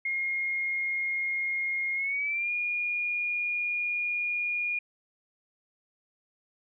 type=tone with pitch glide; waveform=sine; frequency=2142 to 2432 Hz; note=C7 to D#7; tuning=+40 to -40 cents; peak=-27 dBFS; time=0.05-4.79 s; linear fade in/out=5 ms; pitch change=+220 cents; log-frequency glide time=1.95-2.51 s; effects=none